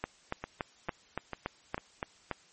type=two click trains; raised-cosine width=0.5 ms; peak=-17 / -21 dBFS; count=9 / 4; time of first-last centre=0.04-2.313 / 0.44-1.779 s; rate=3.52 / 2.24 Hz; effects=white hiss -61 dBFS RMS until 2.52 s + MP3 32 kbps